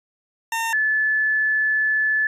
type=tone pair in turn; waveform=20% pulse / sine; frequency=910 / 1732.8 Hz; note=A#5 / A6; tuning=-42 / -27 cents; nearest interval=major seventh; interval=1115 cents; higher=second; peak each=-17 dBFS; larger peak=neither; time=0.52-0.73 / 0.73-2.27 s; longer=second; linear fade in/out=2 ms; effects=resampled to 32000 Hz